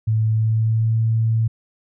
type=tone with pitch glide; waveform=sine; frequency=110 to 112.51 Hz; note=A2 to A2; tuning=0 to +39 cents; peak=-15 dBFS; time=0.07-1.48 s; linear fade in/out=10 ms; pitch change=+39 cents; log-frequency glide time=0.32-0.96 s; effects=none